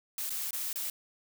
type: noise with dropouts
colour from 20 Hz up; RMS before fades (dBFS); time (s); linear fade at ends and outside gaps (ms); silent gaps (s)
blue; -35; 0.18-0.9; 2; 0.296-0.303 / 0.508-0.53 / 0.73-0.757
effects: none